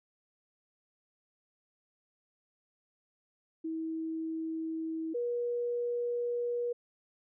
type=tone pair in turn; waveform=sine; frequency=322.3 / 480.5 Hz; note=E4 / B4; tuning=-39 / -48 cents; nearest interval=perfect fifth; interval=691 cents; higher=second; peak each=-33 / -30 dBFS; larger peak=second; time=3.64-5.14 / 5.14-6.73 s; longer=second; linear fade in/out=10 ms; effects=none